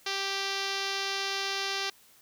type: tone with low-pass filter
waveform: 5% pulse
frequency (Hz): 392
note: G4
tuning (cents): 0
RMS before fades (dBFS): -32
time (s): 0.06-1.9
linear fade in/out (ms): 5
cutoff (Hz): 5700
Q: 1.7
effects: white hiss -59 dBFS RMS until 2.21 s